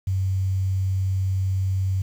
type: tone with quantisation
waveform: sine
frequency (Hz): 95.1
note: F#2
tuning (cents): +48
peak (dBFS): -20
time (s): 0.07-2.02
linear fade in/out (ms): 5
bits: 8
effects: none